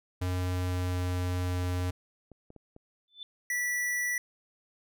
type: tone with pitch glide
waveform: square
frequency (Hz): 90.9 to 90.12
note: F#2 to F#2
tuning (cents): -30 to -45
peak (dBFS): -29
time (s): 0.21-1.91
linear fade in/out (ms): 10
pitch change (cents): -15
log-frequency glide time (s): 0.31-1.19
type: clicks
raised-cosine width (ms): 2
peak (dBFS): -36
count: 6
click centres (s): 1.635 / 1.802 / 2.317 / 2.504 / 2.563 / 2.764
type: tone with exponential growth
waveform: sine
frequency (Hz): 3520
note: A7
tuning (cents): 0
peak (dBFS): -36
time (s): 3.08-3.23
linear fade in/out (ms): 1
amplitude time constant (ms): 32
type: tone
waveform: square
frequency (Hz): 1958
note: B6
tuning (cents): -15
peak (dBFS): -29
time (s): 3.5-4.18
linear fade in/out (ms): 2
effects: none